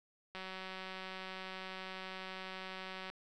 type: click train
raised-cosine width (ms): 0.3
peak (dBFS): -29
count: 518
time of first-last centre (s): 0.35-3.1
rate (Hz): 188
effects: none